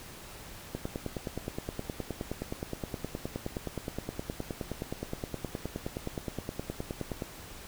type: click train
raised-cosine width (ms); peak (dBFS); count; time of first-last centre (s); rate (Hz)
2; -20; 63; 0.75-7.222; 9.58
effects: pink hiss -47 dBFS RMS until 7.67 s